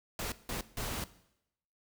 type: noise bursts at uneven times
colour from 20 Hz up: pink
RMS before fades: -37 dBFS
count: 3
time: 0.19-0.32 / 0.49-0.61 / 0.77-1.04 s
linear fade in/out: 2 ms
effects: noise-tail reverb RT60 0.8 s tail -17 dB re dry